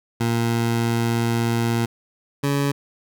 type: tone pair in turn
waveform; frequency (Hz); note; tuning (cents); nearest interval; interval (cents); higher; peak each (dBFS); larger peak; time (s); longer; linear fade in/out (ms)
20% pulse; 116.54 / 141.22; A#2 / C#3; 0 / +33; minor third; 333; second; -14; neither; 0.2-1.86 / 2.43-2.72; first; 10
effects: none